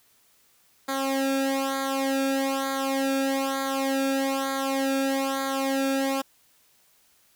sawtooth tone with flanger, 270.4 Hz, C#4, 43 cents flat, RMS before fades -26 dBFS, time 0.88-6.22 s, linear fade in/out 10 ms, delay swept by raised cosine 0.36 to 0.99 ms, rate 1.1 Hz, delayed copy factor -0.9, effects white hiss -62 dBFS RMS until 7.35 s

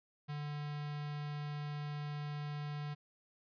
square tone with notch filter, 147.5 Hz, D3, 8 cents sharp, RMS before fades -41 dBFS, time 0.28-2.95 s, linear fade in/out 20 ms, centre 400 Hz, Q 1.8, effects resampled to 11025 Hz

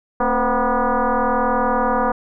sine tone with frequency modulation, 225.7 Hz, A3, 44 cents sharp, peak -15 dBFS, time 0.2-2.12 s, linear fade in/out 5 ms, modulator 246 Hz, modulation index 4.5, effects none

